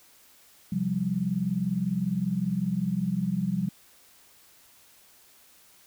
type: chord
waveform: sine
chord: C suspended fourth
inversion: none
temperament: equal with one note detuned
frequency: 130.81 / 176.13 / 196 Hz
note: C3 / F3 / G3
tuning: 0 / +15 / 0 cents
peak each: -34 / -28 / -28 dBFS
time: 0.72-3.69 s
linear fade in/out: 5 ms
effects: white hiss -57 dBFS RMS until 5.86 s